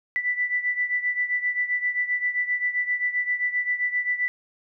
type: beating tone pair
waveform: sine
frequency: 1975.5 / 1983.1 Hz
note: B6 / B6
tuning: 0 / +7 cents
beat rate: 7.6 Hz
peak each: -24 / -28 dBFS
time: 0.16-4.28 s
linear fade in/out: 0 ms
effects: none